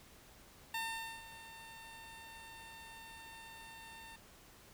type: tone with ADSR envelope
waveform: 15% pulse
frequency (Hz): 904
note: A5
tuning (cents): +47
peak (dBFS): -30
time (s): 0.74-4.16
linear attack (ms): 4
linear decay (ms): 470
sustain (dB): -15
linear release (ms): 4
effects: pink hiss -60 dBFS RMS until 4.73 s